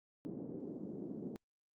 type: band-pass noise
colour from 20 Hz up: white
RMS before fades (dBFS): -45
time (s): 0.25-1.36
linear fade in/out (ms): 0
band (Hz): 160 to 370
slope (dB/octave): 24
effects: Opus 48 kbps